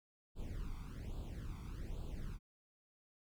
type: noise with flanger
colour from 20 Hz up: brown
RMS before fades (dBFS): -44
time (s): 0.35-2.39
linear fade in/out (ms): 50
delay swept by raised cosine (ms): 0.25 to 0.89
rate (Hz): 1.2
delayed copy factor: +1
effects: none